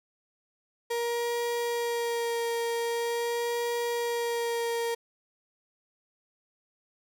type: tone with vibrato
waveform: 35% pulse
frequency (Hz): 470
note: A#4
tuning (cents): +14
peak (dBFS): -26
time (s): 0.9-4.95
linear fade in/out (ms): 10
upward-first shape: sine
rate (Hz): 0.44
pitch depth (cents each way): 15
effects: none